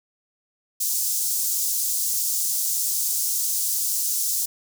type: high-pass noise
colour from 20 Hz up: pink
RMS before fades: -24 dBFS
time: 0.8-4.46 s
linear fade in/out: 10 ms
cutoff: 6000 Hz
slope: 24 dB/octave
effects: none